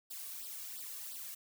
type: noise with flanger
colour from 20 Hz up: blue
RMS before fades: -45 dBFS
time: 0.1-1.35 s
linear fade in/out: 10 ms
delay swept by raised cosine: 0.22 to 1.82 ms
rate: 2.9 Hz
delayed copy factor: +0.8
effects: none